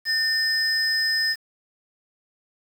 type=tone pair together; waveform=sine; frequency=1800 / 5091 Hz; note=A6 / D#8; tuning=+39 / +39 cents; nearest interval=octave + tritone; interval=1800 cents; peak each=-21 dBFS; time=0.05-1.36 s; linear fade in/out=50 ms; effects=tanh soft clip ceiling -16 dBFS + 7-bit